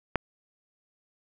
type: click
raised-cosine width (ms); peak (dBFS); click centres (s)
0.5; -9; 0.157
effects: none

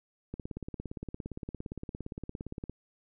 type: click train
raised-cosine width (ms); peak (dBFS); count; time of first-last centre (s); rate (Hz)
3; -25; 42; 0.34-2.696; 17.4
effects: none

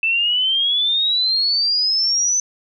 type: exponential sweep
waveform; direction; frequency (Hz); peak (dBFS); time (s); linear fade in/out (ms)
sine; up; 2637 to 6100; -15; 0.03-2.4; 2
effects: none

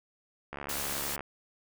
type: click train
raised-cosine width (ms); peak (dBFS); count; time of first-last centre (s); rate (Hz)
0.5; -23; 49; 0.53-1.207; 70.9
type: noise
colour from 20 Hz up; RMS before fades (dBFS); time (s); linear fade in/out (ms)
white; -35; 0.69-1.16; 2
effects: none

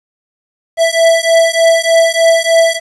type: beating tone pair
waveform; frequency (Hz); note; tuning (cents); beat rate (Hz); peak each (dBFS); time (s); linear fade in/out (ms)
square; 659.3 / 662.6; E5 / E5; 0 / +9; 3.3; -11; 0.77-2.8; 50
effects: resampled to 24000 Hz + 7-bit

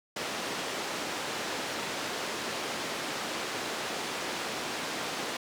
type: band-pass noise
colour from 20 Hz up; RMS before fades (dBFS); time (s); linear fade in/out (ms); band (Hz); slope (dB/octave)
pink; -35; 0.16-5.37; 5; 300 to 6300; 12
effects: none

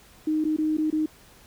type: tone with dropouts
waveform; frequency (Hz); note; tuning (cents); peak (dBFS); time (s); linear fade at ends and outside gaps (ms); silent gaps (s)
sine; 310; D#4; -6; -21; 0.27-1.06; 5; 0.442-0.45 / 0.565-0.584 / 0.771-0.782 / 0.903-0.926
effects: pink hiss -53 dBFS RMS until 1.46 s

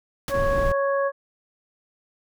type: noise with exponential decay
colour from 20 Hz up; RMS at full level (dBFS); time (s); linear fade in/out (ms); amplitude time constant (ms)
pink; -27; 0.28-0.41; 1; 27
type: harmonic tone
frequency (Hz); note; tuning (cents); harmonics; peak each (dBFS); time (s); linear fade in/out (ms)
554.4; C#5; 0; 1 / 2 / 3; -21 / -27 / -31; 0.29-1.12; 50
type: noise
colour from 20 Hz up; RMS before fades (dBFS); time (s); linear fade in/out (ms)
brown; -26; 0.34-0.72; 2
effects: none

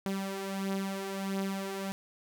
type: beating tone pair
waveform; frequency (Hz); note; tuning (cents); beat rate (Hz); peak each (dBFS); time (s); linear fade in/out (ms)
sawtooth; 193.4 / 194.9; G3 / G3; -23 / -10; 1.5; -34 / -30; 0.06-1.92; 0
effects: none

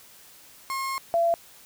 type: tone pair in turn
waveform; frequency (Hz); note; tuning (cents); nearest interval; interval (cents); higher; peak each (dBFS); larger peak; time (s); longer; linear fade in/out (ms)
35% pulse / sine; 1075 / 677.2; C6 / E5; +47 / +46; minor sixth; 801; first; -26 / -19; second; 0.7-0.98 / 1.14-1.34; first; 0
effects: white hiss -51 dBFS RMS until 1.65 s

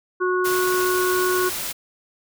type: harmonic tone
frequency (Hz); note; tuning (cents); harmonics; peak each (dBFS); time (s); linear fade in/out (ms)
365.8; F#4; -20; 1 / 3 / 4; -20 / -25 / -26; 0.2-1.5; 20
type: noise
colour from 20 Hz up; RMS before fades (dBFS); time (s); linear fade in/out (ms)
white; -28; 0.44-1.73; 20
effects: none

